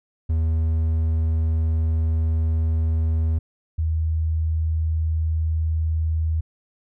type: tone pair in turn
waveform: triangle / sine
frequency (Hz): 80.3 / 79.9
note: E2 / D#2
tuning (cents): -45 / +47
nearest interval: unison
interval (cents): 8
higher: first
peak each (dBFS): -16 / -19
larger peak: first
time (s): 0.29-3.39 / 3.78-6.41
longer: first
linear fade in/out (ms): 10
effects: none